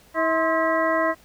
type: harmonic tone with a mistuned harmonic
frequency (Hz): 323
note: E4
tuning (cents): -35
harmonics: 1 / 2 / 3 / 4 / 5 / 6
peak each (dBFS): -27 / -22 / -25 / -30 / -31 / -27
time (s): 0.14-1.15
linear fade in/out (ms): 50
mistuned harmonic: 3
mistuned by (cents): +140
effects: pink hiss -54 dBFS RMS until 1.24 s